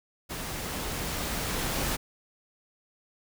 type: noise with level ramp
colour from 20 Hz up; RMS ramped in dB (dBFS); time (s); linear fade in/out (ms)
pink; -36 to -29; 0.29-1.97; 20
effects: none